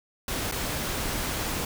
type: noise with dropouts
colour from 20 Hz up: pink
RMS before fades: -30 dBFS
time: 0.28-1.65 s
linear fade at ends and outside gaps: 2 ms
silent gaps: 0.514-0.522 s
effects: none